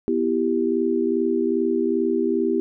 sine chord, E minor, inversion second, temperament equal, 246.9 / 329.6 / 392 Hz, B3 / E4 / G4, 0 / 0 / 0 cents, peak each -24 / -23 / -22 dBFS, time 0.08-2.6 s, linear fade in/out 0 ms, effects none

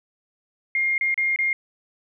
sine tone with dropouts, 2125 Hz, C7, 26 cents sharp, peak -19 dBFS, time 0.75-1.53 s, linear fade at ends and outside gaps 2 ms, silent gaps 0.98-1.01 / 1.143-1.177 / 1.361-1.388 s, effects none

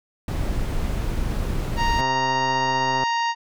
brown noise, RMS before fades -24 dBFS, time 0.28-2.01 s, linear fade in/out 2 ms
harmonic tone, 932.3 Hz, A#5, in tune, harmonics 1 / 2 / 3 / 4 / 5 / 6 / 7, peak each -21 / -28 / -32 / -39 / -35 / -42 / -43 dBFS, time 1.76-3.35 s, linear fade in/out 50 ms
click train, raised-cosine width 1 ms, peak -15 dBFS, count 138, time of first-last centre 1.99-3.036 s, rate 131 Hz
effects none

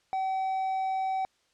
triangle tone, 763 Hz, G5, 47 cents flat, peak -25 dBFS, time 0.13-1.25 s, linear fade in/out 0 ms, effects white hiss -69 dBFS RMS until 1.53 s + low-pass 6000 Hz 12 dB/octave

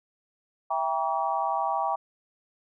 sine chord, E diminished seventh, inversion none, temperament just, 659.3 / 791.1 / 949.3 / 1139.2 Hz, E5 / G5 / Bb5 / Db6, 0 / +16 / +31 / +47 cents, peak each -32 / -28 / -30 / -31 dBFS, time 0.7-1.96 s, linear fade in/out 10 ms, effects none

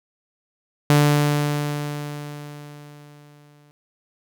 sawtooth tone with exponential decay, 146.83 Hz, D3, in tune, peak -8 dBFS, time 0.9-3.71 s, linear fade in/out 0 ms, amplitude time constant 610 ms, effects none

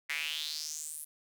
square tone with high-pass filter sweep, 76.6 Hz, D#2, 27 cents flat, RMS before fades -38 dBFS, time 0.09-1.05 s, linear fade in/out 10 ms, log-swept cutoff 2000 to 11000 Hz, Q 4.8, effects none

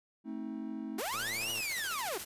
triangle chord, A diminished, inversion none, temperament just, 220 / 264 / 316.8 Hz, A3 / C4 / Eb4, 0 / +16 / +31 cents, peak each -39 / -40 / -40 dBFS, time 0.24-1.02 s, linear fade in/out 50 ms
white noise with tremolo, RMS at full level -41 dBFS, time 0.98-2.25 s, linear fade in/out 10 ms, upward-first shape square, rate 14 Hz, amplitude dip 35%
sawtooth linear two-way sweep, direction up then down, 329.6 to 2960 to 329.6 Hz, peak -31 dBFS, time 0.98-2.18 s, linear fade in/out 5 ms, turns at 1.51 s
click train, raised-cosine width 1 ms, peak -34 dBFS, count 53, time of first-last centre 1.14-1.604 s, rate 112 Hz
effects resampled to 32000 Hz

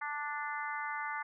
harmonic tone, 293.7 Hz, D4, in tune, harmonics 3 / 4 / 5 / 6 / 7, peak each -40 / -41 / -42 / -43 / -43 dBFS, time 0.01-1.23 s, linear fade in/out 10 ms, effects none

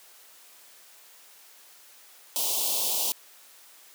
white band-stop noise, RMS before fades -27 dBFS, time 2.36-3.12 s, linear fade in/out 0 ms, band 1000 to 2800 Hz, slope 48 dB/octave, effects white hiss -53 dBFS RMS until 3.94 s + high-pass 400 Hz 12 dB/octave

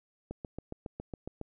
click train, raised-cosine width 2 ms, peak -25 dBFS, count 9, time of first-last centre 0.31-1.413 s, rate 7.25 Hz, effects none

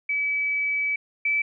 sine tone pair in turn, 2291 / 2310 Hz, D7 / D7, -44 / -29 cents, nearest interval unison, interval 15 cents, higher second, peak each -22 / -20 dBFS, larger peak second, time 0.09-0.96 / 1.25-1.42 s, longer first, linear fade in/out 5 ms, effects none

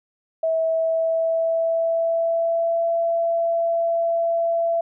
sine tone with pitch glide, 649 to 671.5 Hz, E5 to E5, -27 to +32 cents, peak -18 dBFS, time 0.43-4.81 s, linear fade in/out 5 ms, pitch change +59 cents, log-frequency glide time 0.6-2.9 s, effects none

